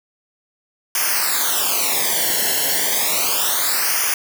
white noise with flanger, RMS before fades -19 dBFS, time 0.95-4.14 s, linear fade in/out 2 ms, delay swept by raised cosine 0.25 to 0.83 ms, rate 0.32 Hz, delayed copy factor -0.95, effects none

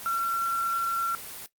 sine tone in noise, 1361 Hz, F6, 45 cents flat, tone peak -24 dBFS, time 0.06-1.15 s, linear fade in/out 0 ms, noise white, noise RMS -40 dBFS, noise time 0-1.46 s, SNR +13 dB, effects noise-tail reverb RT60 0.1 s tail -17 dB re dry + Opus 24 kbps

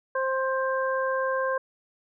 harmonic tone, 527 Hz, C5, 12 cents sharp, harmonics 1 / 2 / 3, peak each -26 / -29 / -31 dBFS, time 0.15-1.58 s, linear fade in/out 5 ms, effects none

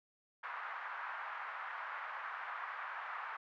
white band-pass noise, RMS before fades -44 dBFS, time 0.43-3.37 s, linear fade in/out 10 ms, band 900 to 1600 Hz, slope 24 dB/octave, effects none

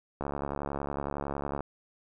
click train, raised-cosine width 1 ms, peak -19 dBFS, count 100, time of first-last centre 0.21-1.606 s, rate 70.9 Hz, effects none

